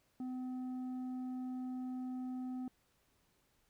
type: tone with tanh clipping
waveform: sine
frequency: 254.4 Hz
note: C4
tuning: 48 cents flat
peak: -40 dBFS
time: 0.2-2.68 s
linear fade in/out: 2 ms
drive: 6 dB
effects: pink hiss -75 dBFS RMS until 3.69 s